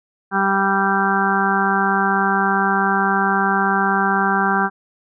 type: harmonic tone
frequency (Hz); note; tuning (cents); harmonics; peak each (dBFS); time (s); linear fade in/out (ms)
195.5; G3; -4; 1 / 2 / 4 / 5 / 6 / 7 / 8; -22 / -25 / -21 / -24 / -24 / -23 / -21; 0.31-4.7; 50
effects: none